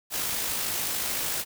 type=noise with amplitude modulation; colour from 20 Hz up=white; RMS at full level=-28 dBFS; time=0.1-1.45 s; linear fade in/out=50 ms; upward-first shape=sine; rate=53.4 Hz; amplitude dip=30%; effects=none